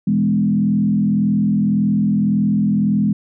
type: tone with frequency modulation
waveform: sine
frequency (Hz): 205.3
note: G#3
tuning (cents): -20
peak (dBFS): -13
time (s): 0.07-3.13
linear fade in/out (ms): 5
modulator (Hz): 41.8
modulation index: 1
effects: none